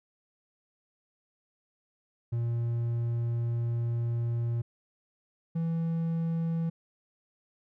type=tone pair in turn; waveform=triangle; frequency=117.6 / 165.16 Hz; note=A#2 / E3; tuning=+16 / +4 cents; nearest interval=tritone; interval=588 cents; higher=second; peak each=-25 dBFS; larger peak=neither; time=2.32-4.62 / 5.55-6.7 s; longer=first; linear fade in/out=10 ms; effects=none